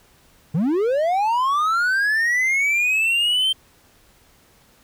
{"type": "linear sweep", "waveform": "triangle", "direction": "up", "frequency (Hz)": [138.59, 3148], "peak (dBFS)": -15, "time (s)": [0.54, 3.53], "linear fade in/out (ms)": 10, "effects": ["pink hiss -55 dBFS RMS until 4.83 s"]}